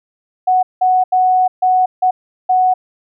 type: tone bursts at uneven times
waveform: sine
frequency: 740 Hz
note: F#5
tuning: in tune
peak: -9 dBFS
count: 6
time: 0.47-0.63 / 0.81-1.04 / 1.12-1.48 / 1.62-1.86 / 2.02-2.11 / 2.49-2.74 s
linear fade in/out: 10 ms
effects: none